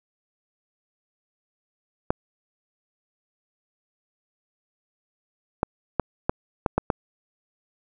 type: clicks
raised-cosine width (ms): 1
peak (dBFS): -6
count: 7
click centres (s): 2.105 / 5.631 / 5.997 / 6.295 / 6.662 / 6.78 / 6.902
effects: none